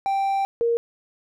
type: tone pair in turn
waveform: triangle / sine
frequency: 784 / 467.3 Hz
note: G5 / A#4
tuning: 0 / +4 cents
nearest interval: major sixth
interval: 896 cents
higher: first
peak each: -18 dBFS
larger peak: neither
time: 0.06-0.45 / 0.61-0.77 s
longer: first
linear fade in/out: 0 ms
effects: none